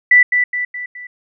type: tone with echo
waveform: sine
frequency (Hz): 1975.5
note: B6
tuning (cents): 0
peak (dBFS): -5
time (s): 0.11-0.23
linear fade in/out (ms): 5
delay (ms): 210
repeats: 4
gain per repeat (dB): -6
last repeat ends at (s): 1.07
effects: none